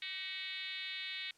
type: tone with frequency modulation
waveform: sine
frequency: 2940 Hz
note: F#7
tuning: 12 cents flat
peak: -39 dBFS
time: 0.02-1.31 s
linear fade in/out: 2 ms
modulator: 352 Hz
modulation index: 3.1
effects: white hiss -68 dBFS RMS until 1.37 s + low-pass 8000 Hz 12 dB/octave